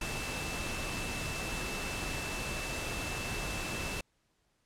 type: tone in noise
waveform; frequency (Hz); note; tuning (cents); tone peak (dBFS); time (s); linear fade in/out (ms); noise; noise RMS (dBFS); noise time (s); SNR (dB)
sine; 2650; E7; +9; -41; 0.01-4.01; 5; pink; -37; 0.01-4.01; -7
effects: pink hiss -75 dBFS RMS until 4.65 s + low-pass 10000 Hz 12 dB/octave